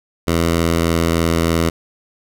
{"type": "tone with pitch glide", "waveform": "10% pulse", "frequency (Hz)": [83.7, 83.07], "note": ["E2", "E2"], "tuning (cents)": [27, 14], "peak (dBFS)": -6, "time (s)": [0.27, 1.7], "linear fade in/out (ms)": 10, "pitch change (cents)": -13, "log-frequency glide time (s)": [0.46, 1.34], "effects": []}